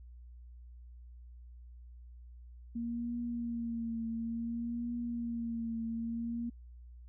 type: tone with vibrato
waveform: sine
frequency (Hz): 232.9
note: A#3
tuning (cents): -1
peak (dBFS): -34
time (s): 2.75-6.5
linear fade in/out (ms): 10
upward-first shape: triangle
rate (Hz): 0.57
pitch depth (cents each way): 46
effects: added 60 Hz sine -49 dBFS peak until 7.08 s